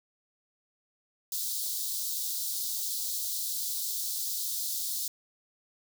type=high-pass noise; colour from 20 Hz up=white; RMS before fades=-33 dBFS; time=1.32-5.08 s; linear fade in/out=2 ms; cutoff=3700 Hz; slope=48 dB/octave; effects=none